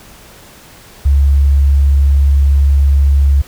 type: tone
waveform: sine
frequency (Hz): 69.8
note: C#2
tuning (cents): +13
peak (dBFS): -6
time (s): 1.05-3.42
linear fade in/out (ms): 10
effects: pink hiss -39 dBFS RMS until 3.47 s